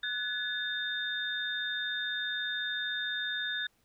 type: tone cluster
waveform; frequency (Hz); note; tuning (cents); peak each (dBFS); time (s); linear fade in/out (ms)
sine; 1488 / 1707 / 3639; F#6 / G#6 / A#7; +9 / +47 / -42; -38 / -35 / -35; 0.03-3.67; 5
effects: pink hiss -71 dBFS RMS until 3.84 s